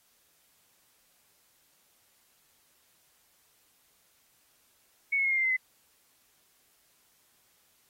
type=tone with pitch steps; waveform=sine; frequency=2217 / 2185 / 2154 / 2123 / 2093 / 2063 / 2033 Hz; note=C#7 / C#7 / C7 / C7 / C7 / C7 / B6; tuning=0 / -26 / +50 / +25 / 0 / -25 / +50 cents; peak=-24 dBFS; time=5.12-5.568 s; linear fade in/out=10 ms; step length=64 ms; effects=white hiss -67 dBFS RMS until 7.89 s + AAC 48 kbps